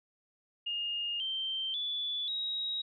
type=tone with pitch steps; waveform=sine; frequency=2837 / 3130 / 3453 / 3809 Hz; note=F7 / G7 / A7 / A#7; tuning=+27 / -3 / -33 / +37 cents; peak=-32 dBFS; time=0.66-2.82 s; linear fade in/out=10 ms; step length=540 ms; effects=none